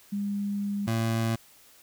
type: tone pair in turn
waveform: sine / 25% pulse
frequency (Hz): 202.2 / 113.48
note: G#3 / A#2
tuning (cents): -46 / -46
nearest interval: minor seventh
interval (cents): 1000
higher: first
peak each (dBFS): -27 / -21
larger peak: second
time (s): 0.12-0.87 / 0.87-1.36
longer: first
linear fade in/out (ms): 10
effects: white hiss -56 dBFS RMS until 1.82 s